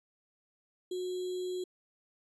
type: tone with sample-and-hold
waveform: sine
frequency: 364.9 Hz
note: F#4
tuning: 24 cents flat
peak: -33 dBFS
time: 0.91-1.64 s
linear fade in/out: 5 ms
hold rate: 3675 Hz
effects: resampled to 24000 Hz